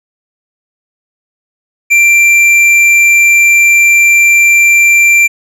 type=tone with tanh clipping; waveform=triangle; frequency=2360 Hz; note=D7; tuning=8 cents sharp; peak=-5 dBFS; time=1.9-5.28 s; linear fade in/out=20 ms; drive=13 dB; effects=none